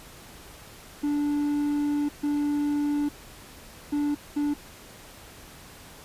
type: tone bursts at uneven times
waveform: triangle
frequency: 291.9 Hz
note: D4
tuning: 10 cents flat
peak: -21 dBFS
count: 4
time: 1.03-2.09 / 2.23-3.09 / 3.92-4.15 / 4.36-4.54 s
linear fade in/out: 10 ms
effects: pink hiss -47 dBFS RMS until 6.04 s + resampled to 32000 Hz